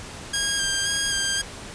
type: tone with vibrato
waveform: 10% pulse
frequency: 1611 Hz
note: G6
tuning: 47 cents sharp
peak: -13 dBFS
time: 0.33-1.42 s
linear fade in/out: 10 ms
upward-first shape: square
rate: 1.9 Hz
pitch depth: 19 cents each way
effects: pink hiss -38 dBFS RMS until 1.74 s + resampled to 22050 Hz